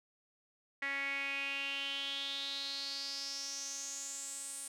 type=tone with band-pass filter sweep; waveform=sawtooth; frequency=277.2 Hz; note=C#4; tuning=in tune; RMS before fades=-40 dBFS; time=0.82-4.68 s; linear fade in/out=5 ms; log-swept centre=2000 to 9000 Hz; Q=6.8; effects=none